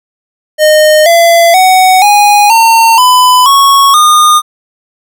square tone with pitch steps, 614 / 677.4 / 747.2 / 824.3 / 909.4 / 1003.2 / 1106.7 / 1220.9 Hz, D#5 / E5 / F#5 / G#5 / A#5 / B5 / C#6 / D#6, -23 / +47 / +17 / -13 / -43 / +27 / -3 / -33 cents, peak -3 dBFS, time 0.58-4.42 s, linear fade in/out 50 ms, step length 480 ms, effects none

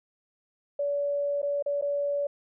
sine tone with dropouts, 572 Hz, D5, 46 cents flat, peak -25 dBFS, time 0.79-2.27 s, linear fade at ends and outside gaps 5 ms, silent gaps 1.418-1.428 / 1.625-1.661 / 1.813-1.822 s, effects none

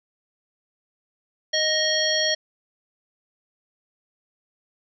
harmonic tone with a mistuned harmonic, 622.3 Hz, D#5, in tune, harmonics 1 / 3 / 5 / 7 / 9, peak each -26 / -26 / -26 / -26 / -26 dBFS, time 1.53-2.35 s, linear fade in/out 10 ms, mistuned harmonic 5, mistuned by +72 cents, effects none

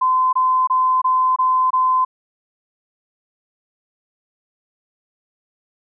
sine tone bursts, 1027 Hz, C6, 33 cents flat, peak -13 dBFS, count 6, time 0.01-2.05 s, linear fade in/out 10 ms, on 320 ms, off 24 ms, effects none

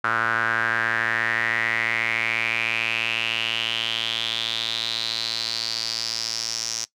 sawtooth tone with band-pass filter sweep, 113.9 Hz, A#2, 40 cents flat, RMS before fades -25 dBFS, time 0.04-6.85 s, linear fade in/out 5 ms, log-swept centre 1400 to 5800 Hz, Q 6.3, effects noise-tail reverb RT60 0.1 s tail -19 dB re dry

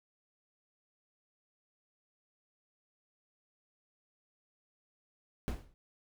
brown noise with exponential decay, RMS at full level -30 dBFS, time 5.48-5.74 s, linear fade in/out 0 ms, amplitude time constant 55 ms, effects none

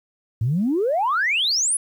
sine exponential sweep, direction up, 103.83 to 10720 Hz, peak -17 dBFS, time 0.41-1.77 s, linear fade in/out 5 ms, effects tanh soft clip ceiling -13 dBFS + 9-bit

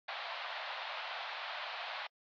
pink band-pass noise, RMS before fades -42 dBFS, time 0.08-2.07 s, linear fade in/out 5 ms, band 640 to 4200 Hz, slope 48 dB/octave, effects AAC 64 kbps

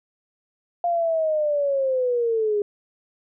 sine linear sweep, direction down, 700 to 406.4 Hz, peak -19 dBFS, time 0.84-2.62 s, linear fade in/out 2 ms, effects none

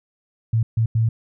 sine tone bursts at uneven times, 113 Hz, A2, 47 cents sharp, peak -15 dBFS, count 3, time 0.53-0.63 / 0.77-0.86 / 0.95-1.09 s, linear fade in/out 5 ms, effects none

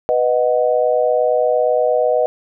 sine chord, B major, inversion none, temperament equal, 493.9 / 622.3 / 740 Hz, B4 / D#5 / F#5, 0 / 0 / 0 cents, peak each -16 / -16 / -21 dBFS, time 0.09-2.26 s, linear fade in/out 0 ms, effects none

